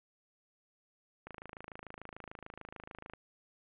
click train, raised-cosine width 0.5 ms, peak -30 dBFS, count 51, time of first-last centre 1.27-3.136 s, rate 26.8 Hz, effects resampled to 8000 Hz + 10-bit

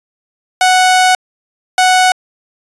sawtooth tone bursts at uneven times, 740 Hz, F#5, in tune, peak -3 dBFS, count 2, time 0.61-1.15 / 1.78-2.12 s, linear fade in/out 2 ms, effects resampled to 24000 Hz

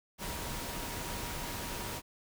sine tone in noise, 950 Hz, A#5, 33 cents sharp, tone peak -48 dBFS, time 0.18-2.02 s, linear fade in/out 50 ms, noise pink, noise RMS -39 dBFS, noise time 0.18-2.02 s, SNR -12 dB, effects none

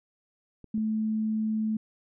clicks, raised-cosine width 3 ms, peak -33 dBFS, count 2, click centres 0.643 / 0.779 s
sine tone, 217.8 Hz, A3, 17 cents flat, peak -25 dBFS, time 0.74-1.77 s, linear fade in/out 5 ms
effects none

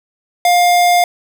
square tone, 706 Hz, F5, 19 cents sharp, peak -9 dBFS, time 0.45-1.04 s, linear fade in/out 2 ms, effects none

